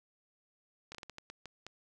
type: slowing click train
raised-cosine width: 0.2 ms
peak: -28 dBFS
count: 9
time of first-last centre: 0.92-1.666 s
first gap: 27 ms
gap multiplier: 1.34
effects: none